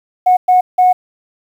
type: tone bursts at uneven times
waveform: sine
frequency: 732 Hz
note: F#5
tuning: 19 cents flat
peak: -5 dBFS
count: 3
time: 0.26-0.37 / 0.48-0.61 / 0.78-0.93 s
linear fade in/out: 10 ms
effects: tanh soft clip ceiling -2 dBFS + 7-bit